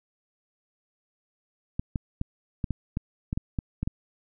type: clicks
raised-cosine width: 5 ms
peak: -15 dBFS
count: 11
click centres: 1.795 / 1.958 / 2.214 / 2.642 / 2.707 / 2.971 / 3.329 / 3.375 / 3.588 / 3.83 / 3.875 s
effects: none